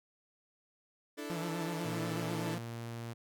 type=chord; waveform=sawtooth; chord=D suspended second; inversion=none; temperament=equal; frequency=293.7 / 329.6 / 440 Hz; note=D4 / E4 / A4; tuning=0 / 0 / 0 cents; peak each=-38 / -42 / -40 dBFS; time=1.17-2.56 s; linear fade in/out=20 ms
type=tone with vibrato; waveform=sawtooth; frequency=167.6 Hz; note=E3; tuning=29 cents sharp; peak=-33 dBFS; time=1.3-2.58 s; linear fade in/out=0 ms; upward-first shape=square; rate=8.1 Hz; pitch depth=53 cents each way
type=tone; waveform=sawtooth; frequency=116.54 Hz; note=A#2; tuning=in tune; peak=-36 dBFS; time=1.84-3.14 s; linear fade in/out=20 ms
effects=none